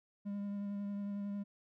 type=tone with vibrato; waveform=triangle; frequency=202 Hz; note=G#3; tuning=48 cents flat; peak=-35 dBFS; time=0.25-1.44 s; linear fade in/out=20 ms; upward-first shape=triangle; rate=11 Hz; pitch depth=18 cents each way; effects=none